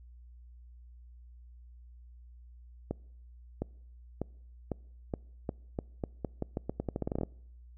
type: accelerating click train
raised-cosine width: 2 ms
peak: -19 dBFS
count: 22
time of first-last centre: 2.91-7.233 s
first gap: 710 ms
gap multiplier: 0.84
effects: noise-tail reverb RT60 0.8 s tail -26 dB re dry + added 60 Hz sine -50 dBFS peak until 7.77 s